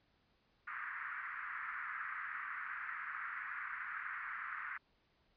pink band-pass noise, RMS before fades -44 dBFS, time 0.67-4.78 s, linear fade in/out 10 ms, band 1200 to 2000 Hz, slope 48 dB/octave, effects pink hiss -75 dBFS RMS until 5.36 s + resampled to 11025 Hz

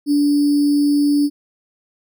sine tone with sample-and-hold, 289.7 Hz, D4, 24 cents flat, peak -12 dBFS, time 0.06-1.3 s, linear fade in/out 50 ms, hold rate 4900 Hz, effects none

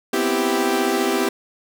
sawtooth chord, C major seventh, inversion third, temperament equal, 246.9 / 261.6 / 329.6 / 392 Hz, B3 / C4 / E4 / G4, 0 / 0 / 0 / 0 cents, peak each -22 / -22 / -20 / -17 dBFS, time 0.13-1.29 s, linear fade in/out 5 ms, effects none

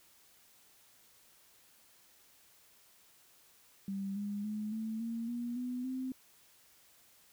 sine tone with pitch steps, 196 / 204 / 212.3 / 220.9 / 229.9 / 239.2 / 248.9 / 259.1 Hz, G3 / G#3 / G#3 / A3 / A#3 / A#3 / B3 / C4, 0 / -31 / +38 / +7 / -24 / +45 / +14 / -17 cents, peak -35 dBFS, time 3.88-6.12 s, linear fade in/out 2 ms, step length 280 ms, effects white hiss -64 dBFS RMS until 7.32 s

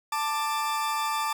40% pulse tone pair together, 883.4 / 1180 Hz, A5 / D6, +7 / +8 cents, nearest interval perfect fourth, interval 501 cents, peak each -28 dBFS, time 0.12-1.33 s, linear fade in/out 5 ms, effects none

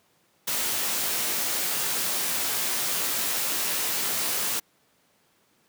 white noise with comb filter, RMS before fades -27 dBFS, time 0.47-4.6 s, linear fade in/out 10 ms, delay 17 ms, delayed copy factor +0.55, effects pink hiss -65 dBFS RMS until 5.68 s + high-pass 150 Hz 12 dB/octave

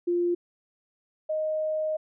sine tone pair in turn, 349.2 / 622.2 Hz, F4 / D#5, 0 / 0 cents, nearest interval minor seventh, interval 1000 cents, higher second, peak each -22 / -25 dBFS, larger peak first, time 0.07-0.35 / 1.29-1.97 s, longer second, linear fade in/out 10 ms, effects none

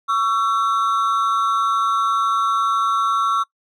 triangle ring-modulated tone, 1231 Hz, D#6, 19 cents flat, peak -11 dBFS, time 0.08-3.44 s, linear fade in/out 20 ms, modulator 109 Hz, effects noise-tail reverb RT60 0.1 s tail -20 dB re dry

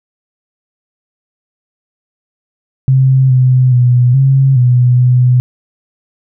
sine tone with pitch steps, 132.1 / 128 / 123.4 / 134.9 / 123.9 / 125.1 Hz, C3 / C3 / B2 / C#3 / B2 / B2, +17 / -38 / -1 / -47 / +6 / +23 cents, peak -5 dBFS, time 2.88-5.4 s, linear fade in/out 0 ms, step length 420 ms, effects none

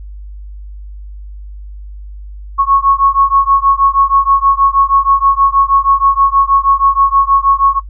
sine beating tone pair, 1099 / 1105.3 Hz, C#6 / C#6, -15 / -5 cents, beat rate 6.3 Hz, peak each -11 dBFS, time 2.58-7.8 s, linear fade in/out 20 ms, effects noise-tail reverb RT60 0.1 s tail -18 dB re dry + added 50 Hz sine -26 dBFS peak until 7.89 s

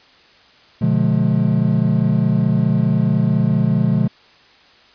triangle chord, B diminished seventh, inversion none, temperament just, 123.47 / 148.16 / 177.8 / 213.4 Hz, B2 / D3 / F3 / Ab3, 0 / +16 / +31 / +47 cents, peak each -17 dBFS, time 0.81-4.08 s, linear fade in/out 10 ms, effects white hiss -49 dBFS RMS until 4.94 s + resampled to 11025 Hz

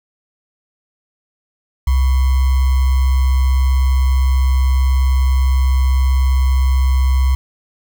sine tone with sample-and-hold, 65.41 Hz, C2, in tune, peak -10 dBFS, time 1.87-7.35 s, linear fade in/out 5 ms, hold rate 1050 Hz, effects none

